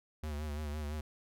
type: tone with vibrato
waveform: square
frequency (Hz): 75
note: D2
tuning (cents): +37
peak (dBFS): -37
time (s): 0.23-1.01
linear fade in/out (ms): 5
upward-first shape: sine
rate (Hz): 5.9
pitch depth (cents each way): 56
effects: none